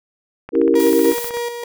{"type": "click train", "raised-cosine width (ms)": 0.5, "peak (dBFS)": -17, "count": 15, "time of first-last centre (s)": [0.49, 1.371], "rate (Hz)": 15.9}
{"type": "chord", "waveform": "sine", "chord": "C# diminished seventh", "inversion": "none", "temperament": "equal", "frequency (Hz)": [277.2, 329.6, 392, 466.2], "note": ["C#4", "E4", "G4", "Bb4"], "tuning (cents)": [0, 0, 0, 0], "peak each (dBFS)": [-19, -16, -18, -16], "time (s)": [0.52, 1.15], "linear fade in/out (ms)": 50}
{"type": "tone with tremolo", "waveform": "35% pulse", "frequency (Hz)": 475.6, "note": "A#4", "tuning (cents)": 35, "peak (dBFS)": -19, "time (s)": [0.75, 1.64], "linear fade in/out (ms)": 5, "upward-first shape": "square", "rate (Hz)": 3.4, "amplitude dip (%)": 50}
{"type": "noise", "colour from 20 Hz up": "blue", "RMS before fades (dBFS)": -28, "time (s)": [0.79, 1.3], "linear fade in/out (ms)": 10}
{"effects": []}